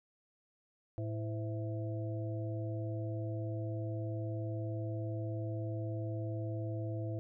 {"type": "harmonic tone with a mistuned harmonic", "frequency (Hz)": 110, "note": "A2", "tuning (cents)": 0, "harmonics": [1, 3, 5, 6], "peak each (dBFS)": [-36, -43, -47, -47], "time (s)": [0.98, 7.19], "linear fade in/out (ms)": 0, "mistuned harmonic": 5, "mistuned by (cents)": -120, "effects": []}